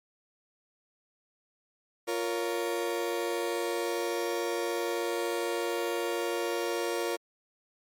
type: chord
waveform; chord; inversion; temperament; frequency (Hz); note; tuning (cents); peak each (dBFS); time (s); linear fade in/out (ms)
35% pulse; Bb minor; second; just; 349.6 / 466.2 / 559.4; F4 / Bb4 / Db5; +2 / 0 / +16; -31 / -31 / -34; 2.07-7.17; 20
effects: MP3 64 kbps

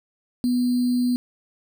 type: tone with sample-and-hold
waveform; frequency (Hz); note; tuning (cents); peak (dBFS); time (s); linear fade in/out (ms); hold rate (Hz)
sine; 246.8; B3; -1; -18; 0.44-1.16; 0; 4410
effects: none

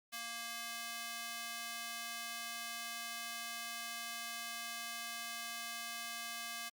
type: tone with high-pass filter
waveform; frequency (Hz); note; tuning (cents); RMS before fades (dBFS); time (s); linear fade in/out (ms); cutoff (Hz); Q
square; 233.1; A#3; 0; -44; 0.12-6.7; 20; 1500; 0.56
effects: Opus 48 kbps

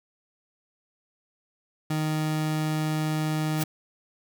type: tone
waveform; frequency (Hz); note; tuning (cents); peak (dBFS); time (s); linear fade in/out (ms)
30% pulse; 155; D#3; -6; -22; 1.9-3.64; 5
type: noise with exponential growth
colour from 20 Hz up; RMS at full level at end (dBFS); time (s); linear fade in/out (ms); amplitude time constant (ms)
white; -27; 3.51-3.63; 2; 24
effects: none

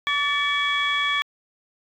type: tone cluster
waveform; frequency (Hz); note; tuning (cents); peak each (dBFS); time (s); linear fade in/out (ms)
sine; 1146 / 1758 / 2277 / 3353; D6 / A6 / C#7 / G#7; -43 / -2 / +46 / +16; -25; 0.07-1.22; 0
effects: tanh soft clip ceiling -13 dBFS

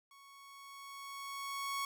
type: tone with level ramp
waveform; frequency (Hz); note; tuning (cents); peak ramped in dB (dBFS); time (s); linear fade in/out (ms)
sawtooth; 1108.7; C#6; 0; -54 to -31; 0.11-1.85; 2
effects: none

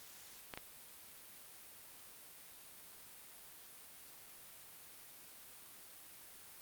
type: clicks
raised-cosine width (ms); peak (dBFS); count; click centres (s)
0.3; -27; 2; 0.538 / 0.575
effects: white hiss -56 dBFS RMS until 6.61 s + Opus 48 kbps

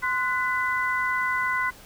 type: tone cluster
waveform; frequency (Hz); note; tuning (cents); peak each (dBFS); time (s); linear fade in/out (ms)
sine; 1035 / 1477 / 2004; C6 / F#6 / B6; -19 / -3 / +25; -27; 0.02-1.71; 20
effects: pink hiss -48 dBFS RMS until 1.85 s

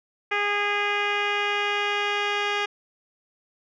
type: tone with low-pass filter sweep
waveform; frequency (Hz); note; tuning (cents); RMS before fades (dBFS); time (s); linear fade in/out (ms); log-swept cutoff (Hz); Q
10% pulse; 410.2; G#4; -21; -25; 0.31-2.66; 10; 2400 to 3600; 2.2
effects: none

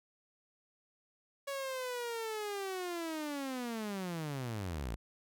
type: linear sweep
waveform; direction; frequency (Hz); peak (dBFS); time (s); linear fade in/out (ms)
sawtooth; down; 561 to 49; -33; 1.47-4.96; 10
effects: none

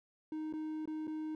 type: tone with dropouts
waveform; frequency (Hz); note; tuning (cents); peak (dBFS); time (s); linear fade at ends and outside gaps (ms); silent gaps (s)
triangle; 311.1; D#4; 0; -35; 0.32-1.35; 2; 0.527-0.536 / 0.856-0.875 / 1.071-1.077
effects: none

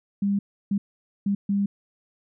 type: tone bursts at uneven times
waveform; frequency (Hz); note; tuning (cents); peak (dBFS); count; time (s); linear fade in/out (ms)
sine; 200.2; G3; +37; -20; 4; 0.22-0.39 / 0.71-0.78 / 1.26-1.35 / 1.49-1.66; 5
effects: none

